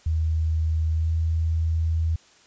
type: tone with pitch glide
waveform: sine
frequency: 79.7 to 81.14 Hz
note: D#2 to E2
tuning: +42 to -27 cents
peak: -20 dBFS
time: 0.06-2.16 s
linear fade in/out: 5 ms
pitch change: +31 cents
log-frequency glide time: 0.93-1.11 s
effects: white hiss -55 dBFS RMS until 2.46 s + resampled to 16000 Hz